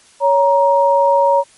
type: tone pair together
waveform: sine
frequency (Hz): 559 / 940.1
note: C#5 / A#5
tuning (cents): +14 / +14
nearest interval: major sixth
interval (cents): 900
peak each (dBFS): -12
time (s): 0.2-1.44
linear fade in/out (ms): 50
effects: white hiss -48 dBFS RMS until 1.57 s + MP3 48 kbps